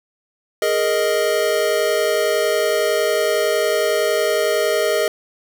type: chord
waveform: square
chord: Ab suspended second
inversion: none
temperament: equal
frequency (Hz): 415.3 / 466.2 / 622.3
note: Ab4 / Bb4 / Eb5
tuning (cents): 0 / 0 / 0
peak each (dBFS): -22 / -22 / -20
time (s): 0.62-5.08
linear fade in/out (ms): 2
effects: none